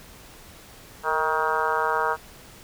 harmonic tone with a mistuned harmonic, 158 Hz, D#3, 27 cents sharp, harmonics 3 / 4 / 5 / 6 / 7 / 8 / 9 / 10, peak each -29 / -32 / -31 / -26 / -30 / -29 / -30 / -32 dBFS, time 1.03-2.17 s, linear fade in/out 50 ms, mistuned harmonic 3, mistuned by -40 cents, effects pink hiss -47 dBFS RMS until 2.63 s

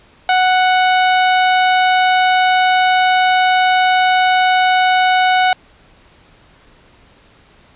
sawtooth tone, 740 Hz, F#5, in tune, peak -6 dBFS, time 0.29-5.53 s, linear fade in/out 2 ms, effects pink hiss -48 dBFS RMS until 7.75 s + resampled to 8000 Hz

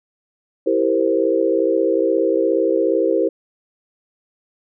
sine chord, C dominant seventh, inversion first, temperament equal, 329.6 / 392 / 466.2 / 523.3 Hz, E4 / G4 / Bb4 / C5, 0 / 0 / 0 / 0 cents, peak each -20 dBFS, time 0.66-3.29 s, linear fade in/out 10 ms, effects none

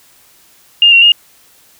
sine tone with pitch steps, 2820 / 2747 / 2843 Hz, F7 / F7 / F7, +16 / -29 / +30 cents, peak -3 dBFS, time 0.82-1.12 s, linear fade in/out 2 ms, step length 100 ms, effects white hiss -47 dBFS RMS until 1.79 s

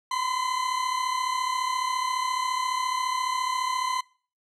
40% pulse tone pair together, 994 / 1028.5 Hz, B5 / C6, +11 / -30 cents, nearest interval minor second, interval 59 cents, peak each -30 / -26 dBFS, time 0.11-4.01 s, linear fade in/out 5 ms, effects noise-tail reverb RT60 0.4 s tail -22 dB re dry + low-pass 8000 Hz 12 dB/octave

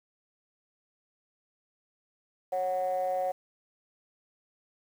triangle ring-modulated tone, 94.1 Hz, F#2, 30 cents sharp, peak -21 dBFS, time 2.52-3.32 s, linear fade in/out 10 ms, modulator 644 Hz, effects tanh soft clip ceiling -21 dBFS + 9-bit

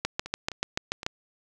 two click trains, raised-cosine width 0.2 ms, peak -20 / -9 dBFS, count 4 / 8, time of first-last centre 0.26-1.031 / 0.05-1.064 s, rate 3.89 / 6.9 Hz, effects none

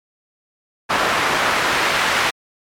pink noise with band-pass filter sweep, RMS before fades -18 dBFS, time 0.89-2.31 s, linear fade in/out 20 ms, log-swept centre 1200 to 1800 Hz, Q 0.87, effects MP3 96 kbps

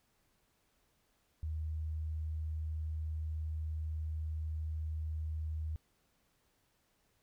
sine tone, 78.3 Hz, D#2, 11 cents sharp, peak -35 dBFS, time 1.43-5.76 s, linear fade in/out 0 ms, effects pink hiss -75 dBFS RMS until 7.22 s

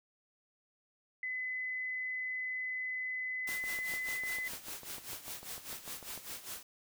sine tone, 2019 Hz, B6, 38 cents sharp, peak -35 dBFS, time 1.23-4.48 s, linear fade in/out 2 ms
white noise with tremolo, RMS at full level -42 dBFS, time 3.47-6.63 s, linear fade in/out 5 ms, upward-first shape sine, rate 5 Hz, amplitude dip 75%
click train, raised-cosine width 1 ms, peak -35 dBFS, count 19, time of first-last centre 3.49-6.177 s, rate 6.7 Hz
effects none

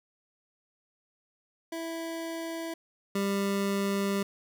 25% pulse tone pair in turn, 329.6 / 198.58 Hz, E4 / G3, 0 / +23 cents, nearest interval major sixth, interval 877 cents, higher first, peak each -30 / -23 dBFS, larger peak second, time 1.72-2.74 / 3.15-4.23 s, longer second, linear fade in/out 5 ms, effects none

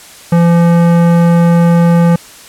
sine tone with tanh clipping, 170.4 Hz, F3, 42 cents flat, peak -7 dBFS, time 0.32-2.16 s, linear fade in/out 5 ms, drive 17 dB, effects white hiss -35 dBFS RMS until 2.48 s + low-pass 11000 Hz 12 dB/octave

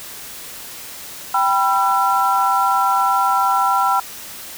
sine chord, E minor, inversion first, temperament equal with one note detuned, 784 / 987.8 / 1350.9 Hz, G5 / B5 / E6, 0 / 0 / +42 cents, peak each -18 dBFS, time 1.34-4 s, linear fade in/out 5 ms, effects white hiss -34 dBFS RMS until 4.57 s

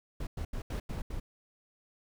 brown noise bursts at uneven times, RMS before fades -36 dBFS, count 6, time 0.2-0.27 / 0.37-0.45 / 0.53-0.62 / 0.7-0.8 / 0.89-1.02 / 1.1-1.2 s, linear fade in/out 5 ms, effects none

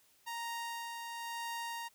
sawtooth tone with tremolo, 932 Hz, A#5, 1 cent flat, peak -34 dBFS, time 0.26-1.89 s, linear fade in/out 20 ms, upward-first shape sine, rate 0.98 Hz, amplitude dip 35%, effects white hiss -68 dBFS RMS until 1.94 s

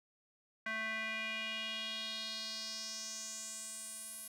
square tone with band-pass filter sweep, 220.4 Hz, A3, 3 cents sharp, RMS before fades -42 dBFS, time 0.66-4.28 s, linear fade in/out 5 ms, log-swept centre 1800 to 11000 Hz, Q 3.6, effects none

